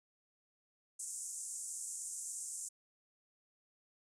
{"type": "band-pass noise", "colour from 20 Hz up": "pink", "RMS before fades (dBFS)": -44, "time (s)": [0.99, 2.69], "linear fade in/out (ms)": 10, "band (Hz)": [6800, 9400], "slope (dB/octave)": 48, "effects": []}